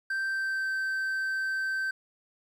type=tone with pitch glide; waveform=triangle; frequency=1565 to 1551.5 Hz; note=G6 to G6; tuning=-3 to -18 cents; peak=-26 dBFS; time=0.1-1.91 s; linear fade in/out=5 ms; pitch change=-15 cents; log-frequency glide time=0.28-0.7 s; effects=11-bit